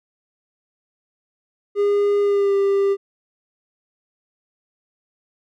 triangle tone with pitch glide, 407.4 to 396.3 Hz, G#4 to G4, -33 to +19 cents, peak -13 dBFS, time 1.75-2.97 s, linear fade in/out 50 ms, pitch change -48 cents, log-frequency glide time 2.21-2.55 s, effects none

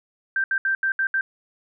sine tone bursts at uneven times, 1568 Hz, G6, in tune, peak -19 dBFS, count 6, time 0.36-0.44 / 0.51-0.58 / 0.65-0.75 / 0.83-0.92 / 0.99-1.07 / 1.14-1.21 s, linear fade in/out 2 ms, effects none

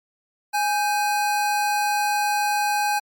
square tone pair together, 830.6 / 1558.9 Hz, G#5 / G6, 0 / -10 cents, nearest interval major seventh, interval 1090 cents, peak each -21 / -28 dBFS, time 0.53-3 s, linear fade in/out 20 ms, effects MP3 96 kbps

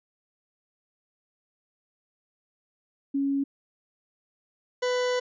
sine / 40% pulse tone pair in turn, 277.2 / 497.6 Hz, C#4 / B4, 0 / +13 cents, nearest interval minor seventh, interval 1013 cents, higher second, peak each -23 dBFS, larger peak neither, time 3.14-3.44 / 4.82-5.2 s, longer second, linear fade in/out 10 ms, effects resampled to 16000 Hz

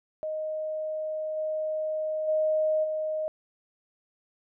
sine tone with level steps, 622.3 Hz, D#5, in tune, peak -29 / -27 / -22 / -27 dBFS, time 0.23-3.28 s, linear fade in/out 0 ms, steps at 1.36 / 2.27 / 2.83 s, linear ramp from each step 20 ms, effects none

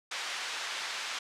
pink band-pass noise, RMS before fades -37 dBFS, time 0.11-1.19 s, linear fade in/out 5 ms, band 1300 to 5600 Hz, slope 12 dB/octave, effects low-pass 10000 Hz 12 dB/octave

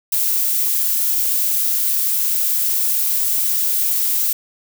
violet noise, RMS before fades -18 dBFS, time 0.12-4.33 s, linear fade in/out 5 ms, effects none

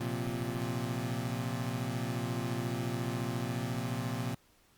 25% pulse chord, Bb suspended second, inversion none, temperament equal, 116.54 / 130.81 / 174.61 Hz, Bb2 / C3 / F3, 0 / 0 / 0 cents, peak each -32 / -33 / -37 dBFS, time 0-4.35 s, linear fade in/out 10 ms, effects pink hiss -66 dBFS RMS until 4.77 s + Opus 48 kbps

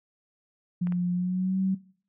sine tone with pitch glide, 177.5 to 190.24 Hz, F3 to F#3, +28 to +48 cents, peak -23 dBFS, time 0.81-1.75 s, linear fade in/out 10 ms, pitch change +120 cents, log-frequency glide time 1.13-1.59 s
clicks, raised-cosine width 0.5 ms, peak -28 dBFS, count 2, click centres 0.871 / 0.923 s
effects noise-tail reverb RT60 0.5 s tail -19 dB re dry

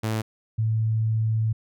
sawtooth / sine tone pair in turn, 110 / 110.7 Hz, A2 / A2, 0 / +11 cents, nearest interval unison, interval 11 cents, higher second, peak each -20 dBFS, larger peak neither, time 0.03-0.22 / 0.58-1.53 s, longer second, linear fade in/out 10 ms, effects none

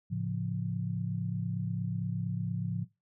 sine chord, A augmented, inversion none, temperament equal, 110 / 138.59 / 174.61 Hz, A2 / C#3 / E#3, 0 / 0 / 0 cents, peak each -35 / -36 / -34 dBFS, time 0.1-2.85 s, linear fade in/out 20 ms, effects noise-tail reverb RT60 0.2 s tail -17 dB re dry

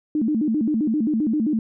sine tone with vibrato, 260 Hz, C4, 11 cents flat, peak -18 dBFS, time 0.15-1.59 s, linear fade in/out 2 ms, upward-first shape square, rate 7.6 Hz, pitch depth 270 cents each way, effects none

